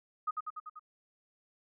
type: tone with echo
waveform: sine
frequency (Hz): 1247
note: D#6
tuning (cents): +3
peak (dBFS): -29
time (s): 0.27-0.31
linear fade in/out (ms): 10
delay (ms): 97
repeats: 5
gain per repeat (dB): -3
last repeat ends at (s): 0.795
effects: none